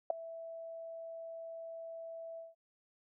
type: tone with ADSR envelope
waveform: sine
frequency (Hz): 659.3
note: E5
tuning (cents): 0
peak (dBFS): -22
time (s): 0.1-2.55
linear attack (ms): 4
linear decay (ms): 5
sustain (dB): -21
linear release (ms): 170
effects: none